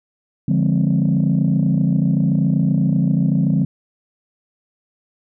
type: chord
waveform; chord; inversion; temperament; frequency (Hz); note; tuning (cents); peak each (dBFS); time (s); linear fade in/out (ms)
sine; D half-diminished seventh; none; equal; 146.83 / 174.61 / 207.7 / 261.6; D3 / F3 / Ab3 / C4; 0 / 0 / 0 / 0; -17 / -17 / -19 / -21; 0.48-3.65; 5
effects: tanh soft clip ceiling -8 dBFS